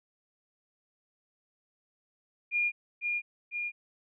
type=tone with echo; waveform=sine; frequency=2419 Hz; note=D#7; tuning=49 cents flat; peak=-25 dBFS; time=2.51-2.72 s; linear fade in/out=50 ms; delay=500 ms; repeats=2; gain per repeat=-3 dB; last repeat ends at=3.72 s; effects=none